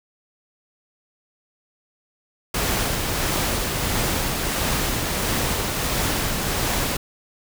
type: noise with tremolo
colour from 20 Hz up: pink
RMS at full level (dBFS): -22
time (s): 2.54-6.97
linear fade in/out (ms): 5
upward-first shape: triangle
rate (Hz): 1.5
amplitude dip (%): 30
effects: none